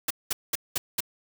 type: noise bursts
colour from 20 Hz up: white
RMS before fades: -26 dBFS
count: 5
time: 0.08-1.005 s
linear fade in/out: 5 ms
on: 25 ms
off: 200 ms
effects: none